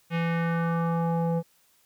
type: tone with low-pass filter sweep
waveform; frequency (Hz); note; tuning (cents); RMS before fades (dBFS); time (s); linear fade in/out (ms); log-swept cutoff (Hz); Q
square; 167.3; E3; +26; -26; 0.1-1.43; 50; 2600 to 620; 2.3
effects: white hiss -64 dBFS RMS until 1.85 s